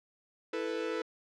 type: chord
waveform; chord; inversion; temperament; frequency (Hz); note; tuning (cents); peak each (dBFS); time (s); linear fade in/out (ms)
45% pulse; E suspended fourth; none; equal; 329.6 / 440 / 493.9; E4 / A4 / B4; 0 / 0 / 0; -38 / -36 / -37; 0.53-1.02; 5
effects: low-pass 4000 Hz 12 dB/octave